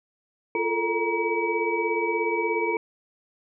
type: tone cluster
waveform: sine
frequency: 345.3 / 434 / 450.8 / 944 / 2285 Hz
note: F4 / A4 / A4 / A#5 / D7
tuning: -20 / -24 / +42 / +22 / -48 cents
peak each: -29 dBFS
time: 0.55-2.77 s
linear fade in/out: 2 ms
effects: none